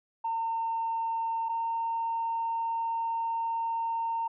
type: tone pair in turn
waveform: sine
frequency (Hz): 910 / 915.3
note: A#5 / A#5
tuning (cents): -42 / -32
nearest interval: unison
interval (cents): 10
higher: second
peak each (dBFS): -27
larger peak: neither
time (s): 0.24-1.49 / 1.49-4.28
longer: second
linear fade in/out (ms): 10
effects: tanh soft clip ceiling -23 dBFS